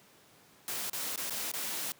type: noise with dropouts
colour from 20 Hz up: white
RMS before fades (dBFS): -36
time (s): 0.68-1.92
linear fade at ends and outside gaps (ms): 1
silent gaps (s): 0.898-0.931 / 1.16-1.176 / 1.298-1.306 / 1.516-1.537
effects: pink hiss -60 dBFS RMS until 1.99 s + high-pass 150 Hz 12 dB/octave